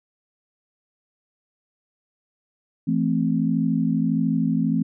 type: chord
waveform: sine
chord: A minor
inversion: second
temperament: equal with one note detuned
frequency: 167.11 / 220 / 261.6 Hz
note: E3 / A3 / C4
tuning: +24 / 0 / 0 cents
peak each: -23 dBFS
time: 2.87-4.83 s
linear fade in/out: 10 ms
effects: none